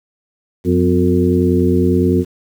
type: harmonic tone with a mistuned harmonic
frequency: 89.9 Hz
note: F#2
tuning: 49 cents flat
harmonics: 1 / 2 / 3 / 4 / 5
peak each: -17 / -17 / -16 / -16 / -21 dBFS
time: 0.64-2.25 s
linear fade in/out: 50 ms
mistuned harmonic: 3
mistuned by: -75 cents
effects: 7-bit